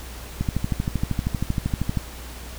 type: click train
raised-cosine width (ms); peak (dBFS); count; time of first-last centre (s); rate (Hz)
5; -10; 21; 0.41-1.972; 12.8
effects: added 60 Hz sine -37 dBFS peak until 2.58 s + pink hiss -40 dBFS RMS until 2.58 s